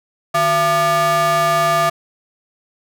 square ring-modulated tone, 261.6 Hz, C4, in tune, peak -11 dBFS, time 0.34-1.9 s, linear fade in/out 10 ms, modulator 939 Hz, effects none

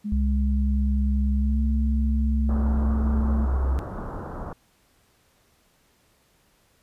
sine tone with pitch glide, 208.3 to 220.6 Hz, G#3 to A3, +5 to +5 cents, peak -26 dBFS, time 0.04-3.46 s, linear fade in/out 20 ms, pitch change +100 cents, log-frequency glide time 1.37-1.61 s
sine tone, 66 Hz, C2, 16 cents sharp, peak -20 dBFS, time 0.12-3.79 s, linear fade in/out 0 ms
pink low-pass noise, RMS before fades -34 dBFS, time 2.49-4.53 s, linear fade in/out 2 ms, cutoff 1400 Hz, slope 48 dB/octave
effects pink hiss -63 dBFS RMS until 6.82 s + resampled to 32000 Hz

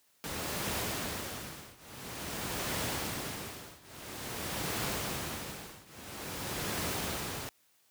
pink noise with tremolo, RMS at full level -33 dBFS, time 0.24-7.49 s, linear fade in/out 0 ms, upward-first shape triangle, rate 0.49 Hz, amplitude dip 95%, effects white hiss -69 dBFS RMS until 7.9 s + high-pass 80 Hz 12 dB/octave

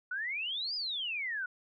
sine exponential two-way sweep, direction up then down, 1437 to 5060 to 1437 Hz, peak -33 dBFS, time 0.11-1.46 s, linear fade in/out 5 ms, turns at 0.75 s, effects none

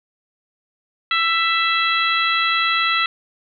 harmonic tone with a mistuned harmonic, 661 Hz, E5, 5 cents sharp, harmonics 2 / 3 / 4 / 5 / 6, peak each -20 / -22 / -23 / -24 / -25 dBFS, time 1.11-3.06 s, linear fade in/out 2 ms, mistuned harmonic 2, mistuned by +16 cents, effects none

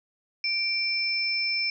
sine tone pair together, 2349 / 5279 Hz, D7 / E8, 0 / +2 cents, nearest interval octave + major second, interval 1402 cents, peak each -27 dBFS, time 0.44-1.7 s, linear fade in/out 2 ms, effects none

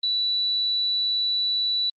sine tone, 3951 Hz, B7, in tune, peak -21 dBFS, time 0.03-1.9 s, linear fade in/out 5 ms, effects Opus 32 kbps

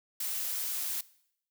blue noise, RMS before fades -34 dBFS, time 0.2-1.01 s, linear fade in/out 5 ms, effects noise-tail reverb RT60 0.7 s tail -20 dB re dry

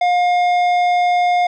triangle tone with tanh clipping, 712 Hz, F5, 33 cents sharp, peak -14 dBFS, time 0.01-1.47 s, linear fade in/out 5 ms, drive 15 dB, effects none

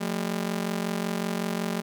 sawtooth ring-modulated tone, 200.7 Hz, G3, 41 cents sharp, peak -20 dBFS, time 0-1.82 s, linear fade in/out 20 ms, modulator 22.7 Hz, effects none

